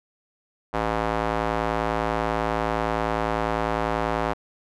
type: tone with band-pass filter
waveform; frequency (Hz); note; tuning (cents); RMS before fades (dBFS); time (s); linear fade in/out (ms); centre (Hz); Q
square; 55.1; A1; +3; -25; 0.73-4.34; 20; 870; 1.1
effects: none